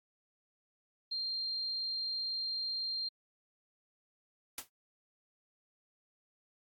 sine tone, 4186 Hz, C8, in tune, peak -34 dBFS, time 1.11-3.09 s, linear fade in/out 10 ms
white noise with exponential decay, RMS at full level -36 dBFS, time 4.58-4.69 s, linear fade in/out 2 ms, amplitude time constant 22 ms
effects AAC 64 kbps

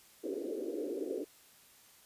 pink band-pass noise, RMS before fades -38 dBFS, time 0.23-1.25 s, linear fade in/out 20 ms, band 300 to 500 Hz, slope 48 dB/octave, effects white hiss -61 dBFS RMS until 2.05 s + resampled to 32000 Hz

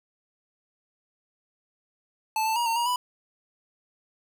square tone with pitch steps, 875 / 885 / 951 / 912 / 949 / 989 Hz, A5 / A5 / A#5 / A#5 / A#5 / B5, -10 / +10 / +34 / -38 / +31 / +2 cents, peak -24 dBFS, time 2.36-2.96 s, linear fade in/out 2 ms, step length 100 ms, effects none

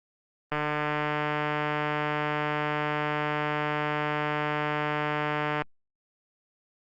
click train, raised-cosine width 0.5 ms, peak -13 dBFS, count 766, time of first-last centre 0.52-5.62 s, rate 150 Hz, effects Opus 24 kbps

